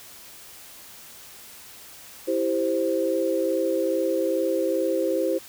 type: chord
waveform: sine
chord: C major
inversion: first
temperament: equal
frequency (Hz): 329.6 / 392 / 523.3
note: E4 / G4 / C5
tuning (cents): 0 / 0 / 0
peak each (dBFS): -26 / -27 / -24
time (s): 2.27-5.39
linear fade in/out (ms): 20
effects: white hiss -45 dBFS RMS until 5.48 s